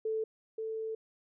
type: tone pair in turn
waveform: sine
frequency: 440 / 442.5 Hz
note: A4 / A4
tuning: 0 / +10 cents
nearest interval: unison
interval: 10 cents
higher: second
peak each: -30 / -34 dBFS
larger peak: first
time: 0.05-0.24 / 0.58-0.95 s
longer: second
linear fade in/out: 5 ms
effects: none